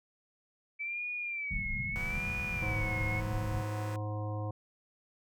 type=tone with vibrato; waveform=sine; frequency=2300 Hz; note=D7; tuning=37 cents flat; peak=-34 dBFS; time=0.79-3.21 s; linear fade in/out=20 ms; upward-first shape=sine; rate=0.78 Hz; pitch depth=110 cents each way
type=low-pass noise; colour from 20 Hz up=pink; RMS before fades=-38 dBFS; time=1.5-3.64 s; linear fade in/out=20 ms; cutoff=220 Hz; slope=96 dB/octave
type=chord; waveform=5% pulse; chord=E suspended second; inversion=none; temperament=just; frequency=164.81 / 185.42 / 247.2 Hz; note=E3 / F#3 / B3; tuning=0 / +4 / +2 cents; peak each=-38 dBFS; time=1.96-3.96 s; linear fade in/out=0 ms
type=harmonic tone; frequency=105.3 Hz; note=G#2; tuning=24 cents sharp; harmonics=1 / 3 / 5 / 7 / 9 / 10; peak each=-34 / -44 / -43 / -46 / -50 / -48 dBFS; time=2.62-4.51 s; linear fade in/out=5 ms
effects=none